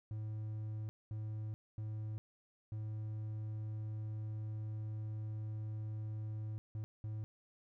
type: tone bursts at uneven times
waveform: triangle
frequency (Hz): 108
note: A2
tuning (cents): -32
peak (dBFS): -37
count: 6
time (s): 0.11-0.89 / 1.11-1.54 / 1.78-2.18 / 2.72-6.58 / 6.75-6.84 / 7.04-7.24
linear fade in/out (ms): 0
effects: none